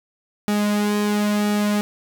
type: tone with flanger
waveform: sawtooth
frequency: 207.7 Hz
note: G#3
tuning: in tune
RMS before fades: -20 dBFS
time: 0.48-1.81 s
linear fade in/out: 0 ms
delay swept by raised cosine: 1.9 to 3.4 ms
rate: 0.99 Hz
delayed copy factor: -0.6
effects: none